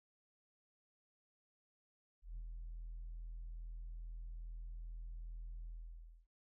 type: tone with ADSR envelope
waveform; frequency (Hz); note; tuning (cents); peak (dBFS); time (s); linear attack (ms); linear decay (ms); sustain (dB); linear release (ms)
sine; 41.2; E1; 0; -40; 2.22-6.27; 150; 54; -3; 610
effects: tanh soft clip ceiling -42 dBFS